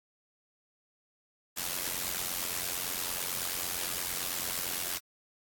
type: noise with amplitude modulation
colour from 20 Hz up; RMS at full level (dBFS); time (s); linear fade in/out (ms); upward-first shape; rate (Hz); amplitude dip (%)
white; -31; 1.56-4.99; 20; sine; 88.9; 75
effects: AAC 64 kbps